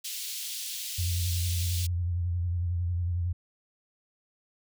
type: high-pass noise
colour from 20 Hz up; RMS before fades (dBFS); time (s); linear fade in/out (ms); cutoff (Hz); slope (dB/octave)
pink; -36; 0.04-1.87; 10; 3100; 24
type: tone with vibrato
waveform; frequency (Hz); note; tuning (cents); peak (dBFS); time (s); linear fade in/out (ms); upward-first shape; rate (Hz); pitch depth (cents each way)
sine; 87.3; F2; 0; -26; 0.98-3.33; 10; triangle; 11; 63
effects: none